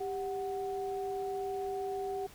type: tone pair together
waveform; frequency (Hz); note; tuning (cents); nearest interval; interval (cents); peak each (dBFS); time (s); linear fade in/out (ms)
sine; 394.4 / 742.2; G4 / F#5; +11 / +5; major seventh; 1094; -35 / -38; 0-2.27; 10
effects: pink hiss -55 dBFS RMS until 2.34 s